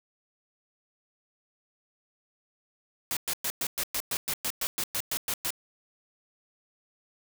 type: noise bursts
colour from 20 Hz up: white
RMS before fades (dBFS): -30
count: 15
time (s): 3.11-5.505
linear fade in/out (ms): 0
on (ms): 57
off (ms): 110
effects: none